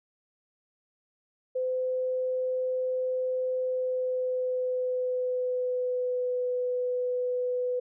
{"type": "tone with pitch glide", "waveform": "sine", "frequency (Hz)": [511, 497.6], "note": ["C5", "B4"], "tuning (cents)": [-41, 13], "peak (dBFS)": -26, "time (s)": [1.55, 7.8], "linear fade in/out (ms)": 10, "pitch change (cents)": -46, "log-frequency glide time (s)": [3.57, 6.46], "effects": []}